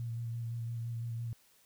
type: tone with vibrato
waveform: sine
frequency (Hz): 116.54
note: A#2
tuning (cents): 0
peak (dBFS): -35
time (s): 0-1.33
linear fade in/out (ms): 0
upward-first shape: square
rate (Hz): 5.9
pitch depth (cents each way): 18
effects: white hiss -66 dBFS RMS until 1.65 s